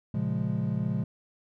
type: chord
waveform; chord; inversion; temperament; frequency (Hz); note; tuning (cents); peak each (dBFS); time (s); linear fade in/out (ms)
triangle; Bb minor seventh; none; equal; 116.54 / 138.59 / 174.61 / 207.7; Bb2 / Db3 / F3 / Ab3; 0 / 0 / 0 / 0; -30; 0.14-1.04; 5
effects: none